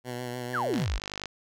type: tone with vibrato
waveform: 10% pulse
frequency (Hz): 123.5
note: B2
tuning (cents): 0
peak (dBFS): -25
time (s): 0.04-0.87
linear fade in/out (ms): 50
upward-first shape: sine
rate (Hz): 6.7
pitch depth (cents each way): 29
type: exponential sweep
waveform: sine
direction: down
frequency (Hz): 1864.7 to 37.09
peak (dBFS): -26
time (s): 0.53-0.99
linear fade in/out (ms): 20
type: click train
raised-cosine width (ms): 0.2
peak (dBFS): -17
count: 27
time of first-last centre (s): 0.74-1.257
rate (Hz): 50.3
effects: none